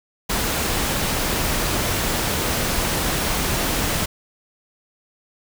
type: noise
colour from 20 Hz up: pink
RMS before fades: -22 dBFS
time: 0.29-4.06 s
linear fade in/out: 10 ms
effects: none